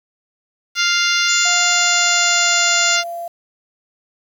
harmonic tone, 698.5 Hz, F5, in tune, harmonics 2 / 3 / 4 / 5 / 6 / 7 / 8 / 9, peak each -19 / -21 / -22 / -23 / -24 / -24 / -25 / -26 dBFS, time 0.75-3.04 s, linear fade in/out 50 ms
sine tone, 7040 Hz, A8, in tune, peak -19 dBFS, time 1.28-2.97 s, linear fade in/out 20 ms
sine tone with pitch glide, 708 to 685.5 Hz, F5 to F5, +23 to -32 cents, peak -24 dBFS, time 1.45-3.28 s, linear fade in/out 5 ms, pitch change -55 cents, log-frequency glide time 1.73-2.92 s
effects 7-bit

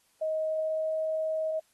sine tone with pitch glide, 629 to 632.6 Hz, D#5 to D#5, +19 to +29 cents, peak -27 dBFS, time 0.21-1.6 s, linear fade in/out 10 ms, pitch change +10 cents, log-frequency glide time 0.47-0.96 s, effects white hiss -68 dBFS RMS until 1.73 s + AAC 32 kbps

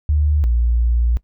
sine tone pair in turn, 74.5 / 58.82 Hz, D2 / A#1, +25 / +16 cents, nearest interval major third, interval 409 cents, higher first, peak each -13 dBFS, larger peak neither, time 0.09-0.44 / 0.44-1.17 s, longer second, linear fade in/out 0 ms, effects noise-tail reverb RT60 0.1 s tail -20 dB re dry

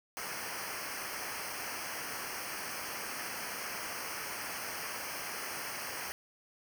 pink noise with comb filter, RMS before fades -40 dBFS, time 0.17-6.12 s, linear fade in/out 0 ms, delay 0.27 ms, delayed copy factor -1, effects none

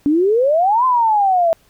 sine exponential two-way sweep, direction up then down, 280 to 1042 to 648 Hz, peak -11 dBFS, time 0.06-1.53 s, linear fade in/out 0 ms, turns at 0.85 s, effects pink hiss -55 dBFS RMS until 1.69 s

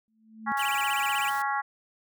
sine tone with exponential growth, 220.2 Hz, A3, 2 cents sharp, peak -32 dBFS, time 0.08-0.52 s, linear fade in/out 0 ms, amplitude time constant 95 ms
harmonic tone, 277.2 Hz, C#4, in tune, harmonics 3 / 4 / 5 / 6 / 7, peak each -29 / -31 / -33 / -35 / -36 dBFS, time 0.46-1.62 s, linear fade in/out 20 ms
white noise, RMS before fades -43 dBFS, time 0.57-1.42 s, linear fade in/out 2 ms
square tone with vibrato, 2668 Hz, E7, 20 cents sharp, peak -31 dBFS, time 0.59-1.3 s, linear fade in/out 5 ms, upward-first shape sine, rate 16 Hz, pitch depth 250 cents each way
effects none

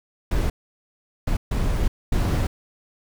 brown noise bursts at uneven times, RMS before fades -21 dBFS, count 4, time 0.31-0.5 / 1.27-1.37 / 1.51-1.88 / 2.12-2.47 s, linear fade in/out 5 ms, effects none

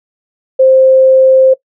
sine tone, 525 Hz, C5, 6 cents sharp, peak -3 dBFS, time 0.59-1.54 s, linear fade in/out 10 ms, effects noise-tail reverb RT60 0.1 s tail -20 dB re dry

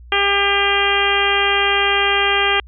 harmonic tone, 400 Hz, G4, 35 cents sharp, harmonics 1 / 2 / 3 / 4 / 5 / 6 / 7 / 8, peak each -22 / -22 / -22 / -22 / -22 / -22 / -22 / -22 dBFS, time 0.12-2.6 s, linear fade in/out 2 ms, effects added 60 Hz sine -37 dBFS peak until 2.67 s

